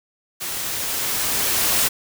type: noise with level ramp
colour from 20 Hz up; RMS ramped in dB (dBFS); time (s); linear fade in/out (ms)
white; -28 to -18; 0.4-1.89; 20
effects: none